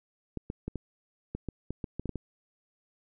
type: clicks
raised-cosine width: 3 ms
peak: -21 dBFS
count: 12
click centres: 0.373 / 0.501 / 0.68 / 0.757 / 1.35 / 1.487 / 1.706 / 1.842 / 1.996 / 2.057 / 2.093 / 2.157 s
effects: none